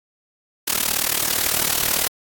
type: noise with amplitude modulation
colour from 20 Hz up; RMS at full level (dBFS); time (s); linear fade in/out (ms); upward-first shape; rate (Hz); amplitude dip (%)
white; -17; 0.67-2.08; 10; sine; 38; 85
effects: AAC 64 kbps